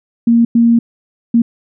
sine tone bursts at uneven times, 233.1 Hz, A#3, in tune, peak -6 dBFS, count 3, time 0.27-0.45 / 0.55-0.79 / 1.34-1.42 s, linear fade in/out 5 ms, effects none

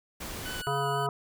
pink noise, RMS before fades -38 dBFS, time 0.2-0.62 s, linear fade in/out 10 ms
25% pulse tone with vibrato, 1488 Hz, F#6, 9 cents sharp, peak -33 dBFS, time 0.45-1.07 s, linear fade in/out 10 ms, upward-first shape sine, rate 4 Hz, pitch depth 17 cents each way
harmonic tone, 140 Hz, C#3, 18 cents sharp, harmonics 1 / 3 / 5 / 7 / 9, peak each -33 / -33 / -33 / -33 / -33 dBFS, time 0.67-1.09 s, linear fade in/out 0 ms
effects none

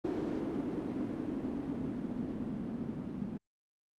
blue noise with low-pass filter sweep, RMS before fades -37 dBFS, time 0.04-3.38 s, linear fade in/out 10 ms, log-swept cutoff 320 to 210 Hz, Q 3.6, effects Opus 48 kbps

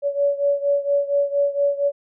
sine beating tone pair, 566 / 570.3 Hz, C#5 / C#5, +36 / +49 cents, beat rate 4.3 Hz, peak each -19 / -22 dBFS, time 0.02-1.92 s, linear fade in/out 50 ms, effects none

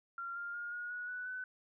sine tone with pitch steps, 1380 / 1400.1 / 1420.4 / 1441.1 / 1462.1 / 1483.3 / 1504.9 Hz, F6 / F6 / F6 / F#6 / F#6 / F#6 / F#6, -21 / +4 / +29 / -46 / -21 / +4 / +29 cents, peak -39 dBFS, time 0.18-1.44 s, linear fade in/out 2 ms, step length 180 ms, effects none

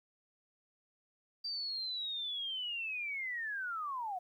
sine linear sweep, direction down, 4699 to 700 Hz, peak -36 dBFS, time 1.44-4.19 s, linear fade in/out 10 ms, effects 12-bit

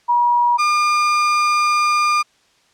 sine / 35% pulse tone pair in turn, 961 / 1205.2 Hz, B5 / D6, -48 / +44 cents, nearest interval major third, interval 392 cents, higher second, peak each -12 dBFS, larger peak neither, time 0.08-0.58 / 0.58-2.23 s, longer second, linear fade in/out 20 ms, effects white hiss -57 dBFS RMS until 2.73 s + low-pass 6000 Hz 12 dB/octave

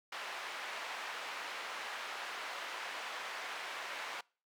white band-pass noise, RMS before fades -43 dBFS, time 0.12-4.21 s, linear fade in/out 5 ms, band 680 to 2200 Hz, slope 12 dB/octave, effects noise-tail reverb RT60 0.4 s tail -26 dB re dry

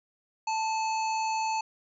harmonic tone with a mistuned harmonic, 882 Hz, A5, 4 cents sharp, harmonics 1 / 3 / 5 / 7 / 8, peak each -27 / -37 / -41 / -44 / -45 dBFS, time 0.47-1.61 s, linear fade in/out 5 ms, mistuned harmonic 3, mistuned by -39 cents, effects none

